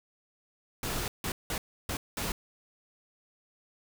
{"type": "noise bursts at uneven times", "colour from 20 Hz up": "pink", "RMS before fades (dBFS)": -33, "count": 5, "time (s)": [[0.83, 1.08], [1.24, 1.32], [1.5, 1.58], [1.89, 1.97], [2.17, 2.32]], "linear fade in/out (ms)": 2, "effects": []}